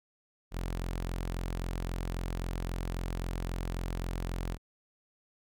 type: tone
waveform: sawtooth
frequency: 43.74 Hz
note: F1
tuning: 3 cents sharp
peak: -29 dBFS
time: 0.51-4.58 s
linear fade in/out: 50 ms
effects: none